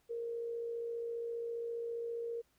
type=tone with amplitude modulation; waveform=sine; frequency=466.2 Hz; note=A#4; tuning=in tune; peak=-35 dBFS; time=0.09-2.42 s; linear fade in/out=20 ms; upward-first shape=sine; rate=54.9 Hz; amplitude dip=35%; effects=pink hiss -74 dBFS RMS until 2.58 s